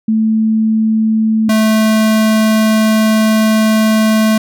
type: tone pair in turn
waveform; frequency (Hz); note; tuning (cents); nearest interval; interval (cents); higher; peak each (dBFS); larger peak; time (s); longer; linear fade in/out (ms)
sine / square; 220 / 218.2; A3 / A3; 0 / -14; unison; 14; first; -9; neither; 0.08-1.49 / 1.49-4.38; second; 5
effects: none